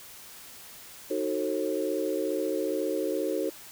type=chord; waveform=sine; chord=D# diminished seventh; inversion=none; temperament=just; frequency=311.1 / 373.4 / 448 / 537.6 Hz; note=D#4 / F#4 / A4 / C5; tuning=0 / +16 / +31 / +47 cents; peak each=-32 dBFS; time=1.1-3.5 s; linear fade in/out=10 ms; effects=white hiss -47 dBFS RMS until 3.71 s